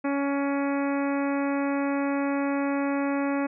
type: harmonic tone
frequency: 280 Hz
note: C#4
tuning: 18 cents sharp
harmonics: 1 / 2 / 3 / 4 / 5 / 6 / 7 / 8 / 9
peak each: -25 / -31 / -35 / -37 / -39 / -41 / -42 / -43 / -44 dBFS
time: 0.04-3.47 s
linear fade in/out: 10 ms
effects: none